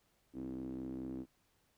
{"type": "tone with band-pass filter", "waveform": "sawtooth", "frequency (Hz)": 64.7, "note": "C2", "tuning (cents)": -19, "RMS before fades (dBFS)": -43, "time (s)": [0.33, 1.26], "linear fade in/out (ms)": 50, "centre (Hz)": 290, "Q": 8.8, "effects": ["pink hiss -75 dBFS RMS until 1.77 s"]}